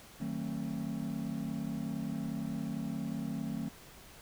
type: chord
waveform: triangle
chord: D# diminished seventh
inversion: none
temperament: just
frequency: 155.56 / 186.68 / 224 / 268.8 Hz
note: D#3 / F#3 / A3 / C4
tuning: 0 / +16 / +31 / +47 cents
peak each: -39 / -39 / -36 / -39 dBFS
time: 0.2-3.69 s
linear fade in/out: 10 ms
effects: pink hiss -54 dBFS RMS until 4.21 s